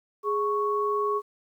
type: tone pair together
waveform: sine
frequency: 415.3 / 1108.7 Hz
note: G#4 / C#6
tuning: 0 / 0 cents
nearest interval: octave + perfect fourth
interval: 1700 cents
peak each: -26 dBFS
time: 0.23-1.22 s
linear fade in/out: 50 ms
effects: 10-bit